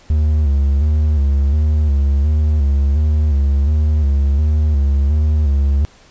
triangle tone with vibrato, 72.9 Hz, D2, 12 cents flat, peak -9 dBFS, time 0.1-5.85 s, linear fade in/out 0 ms, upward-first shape square, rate 1.4 Hz, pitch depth 71 cents each way, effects pink hiss -47 dBFS RMS until 6.1 s + resampled to 16000 Hz

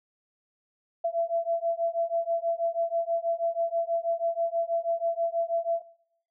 sine beating tone pair, 669 / 675.2 Hz, E5 / E5, +25 / +41 cents, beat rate 6.2 Hz, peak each -28 dBFS, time 1.04-5.82 s, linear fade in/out 10 ms, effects noise-tail reverb RT60 0.8 s tail -22 dB re dry

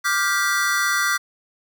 square chord, G dominant seventh, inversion second, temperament just, 1176 / 1411.2 / 1568 / 1960 Hz, D6 / F6 / G6 / B6, +2 / +18 / 0 / -14 cents, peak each -25 dBFS, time 0.04-1.18 s, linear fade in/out 20 ms, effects none

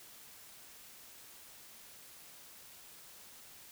silence, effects white hiss -55 dBFS RMS until 3.71 s

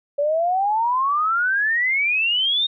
sine exponential sweep, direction up, 564 to 3729 Hz, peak -17 dBFS, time 0.18-2.67 s, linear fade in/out 10 ms, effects none

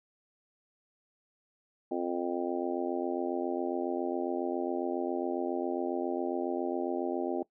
harmonic tone, 87.31 Hz, F2, in tune, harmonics 3 / 4 / 5 / 6 / 7 / 8 / 9, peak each -36 / -33 / -38 / -45 / -38 / -46 / -39 dBFS, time 1.91-7.43 s, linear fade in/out 5 ms, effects noise-tail reverb RT60 0.1 s tail -20 dB re dry

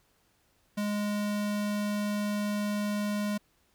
square tone, 207.1 Hz, G#3, 5 cents flat, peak -29 dBFS, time 0.77-3.38 s, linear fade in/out 10 ms, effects pink hiss -69 dBFS RMS until 3.74 s

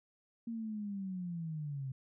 sine linear sweep, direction down, 233.1 to 129.6 Hz, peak -37 dBFS, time 0.47-1.92 s, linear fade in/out 5 ms, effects none

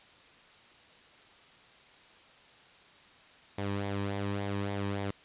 sawtooth tone with flanger, 100.1 Hz, G2, 37 cents sharp, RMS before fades -34 dBFS, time 3.58-5.11 s, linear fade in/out 5 ms, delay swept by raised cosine 0.7 to 1.47 ms, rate 3.5 Hz, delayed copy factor -0.5, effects white hiss -57 dBFS RMS until 5.24 s + resampled to 8000 Hz

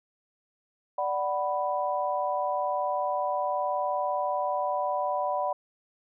sine chord, B minor, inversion first, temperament equal with one note detuned, 587.3 / 746.9 / 987.8 Hz, D5 / F#5 / B5, 0 / +16 / 0 cents, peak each -30 dBFS, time 0.98-5.53 s, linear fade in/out 5 ms, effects none

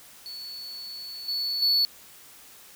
triangle tone with level steps, 4435 Hz, C#8, in tune, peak -35 / -25 / -18 dBFS, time 0.26-1.85 s, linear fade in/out 0 ms, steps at 1.28 / 1.62 s, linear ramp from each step 5 ms, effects white hiss -50 dBFS RMS until 2.75 s

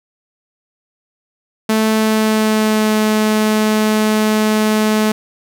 sawtooth tone with pitch glide, 218.8 to 215.2 Hz, A3 to A3, -9 to -38 cents, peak -8 dBFS, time 1.69-5.12 s, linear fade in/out 5 ms, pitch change -29 cents, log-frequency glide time 1.89-2.94 s, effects none

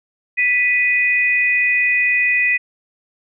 sine tone pair together, 1975.5 / 2489 Hz, B6 / D#7, 0 / 0 cents, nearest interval major third, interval 400 cents, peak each -16 dBFS, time 0.37-2.58 s, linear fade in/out 20 ms, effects none

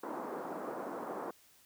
pink band-pass noise, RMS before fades -41 dBFS, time 0.03-1.31 s, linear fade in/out 5 ms, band 260 to 1200 Hz, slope 24 dB/octave, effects white hiss -64 dBFS RMS until 1.65 s

